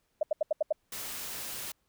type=tone bursts; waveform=sine; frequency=616 Hz; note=D#5; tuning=17 cents flat; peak=-23 dBFS; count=6; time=0.21-0.726 s; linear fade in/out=5 ms; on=21 ms; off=78 ms
type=noise; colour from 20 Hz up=white; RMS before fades=-39 dBFS; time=0.92-1.72 s; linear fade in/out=5 ms
effects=pink hiss -75 dBFS RMS until 1.88 s